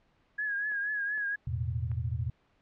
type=tone with vibrato; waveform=sine; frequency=1665 Hz; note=G#6; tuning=4 cents sharp; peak=-29 dBFS; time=0.38-1.36 s; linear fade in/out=10 ms; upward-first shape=triangle; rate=4.2 Hz; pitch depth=67 cents each way
type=clicks; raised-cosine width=0.5 ms; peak=-37 dBFS; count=3; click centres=0.718 / 1.178 / 1.916 s
type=chord; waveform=sine; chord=E suspended fourth; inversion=none; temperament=equal; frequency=82.41 / 110 / 123.47 Hz; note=E2 / A2 / B2; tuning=0 / 0 / 0 cents; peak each=-34 dBFS; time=1.47-2.3 s; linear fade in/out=5 ms
effects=pink hiss -69 dBFS RMS until 2.61 s + low-pass 3000 Hz 12 dB/octave